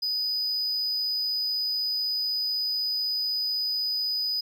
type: tone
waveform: triangle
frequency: 4978 Hz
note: D#8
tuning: in tune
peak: -24 dBFS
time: 0.02-4.41 s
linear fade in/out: 10 ms
effects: none